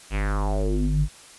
square tone with low-pass filter sweep, 50.6 Hz, G#1, 44 cents flat, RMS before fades -23 dBFS, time 0.1-1.09 s, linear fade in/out 50 ms, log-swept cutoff 2900 to 110 Hz, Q 4.6, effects white hiss -47 dBFS RMS until 1.38 s + resampled to 24000 Hz

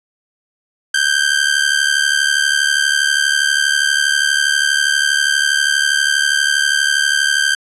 sawtooth ring-modulated tone, 1568 Hz, G6, in tune, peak -6 dBFS, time 0.94-7.55 s, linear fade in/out 5 ms, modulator 36.2 Hz, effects resampled to 24000 Hz

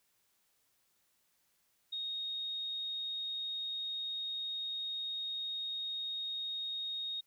sine tone, 3729 Hz, A#7, in tune, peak -36 dBFS, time 1.92-7.21 s, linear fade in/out 10 ms, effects white hiss -75 dBFS RMS until 7.26 s

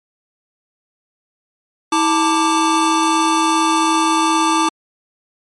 square tone cluster, 323.2 / 887 / 1177 Hz, E4 / A5 / D6, -34 / +14 / +3 cents, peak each -18 dBFS, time 1.92-4.69 s, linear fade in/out 5 ms, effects MP3 48 kbps

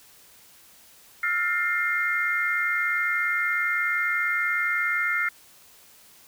sine tone cluster, 1332 / 1412 / 1797 / 2111 Hz, E6 / F6 / A6 / C7, +18 / +19 / +36 / +15 cents, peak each -33 / -27 / -30 / -25 dBFS, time 1.23-5.29 s, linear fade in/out 5 ms, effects white hiss -53 dBFS RMS until 6.27 s

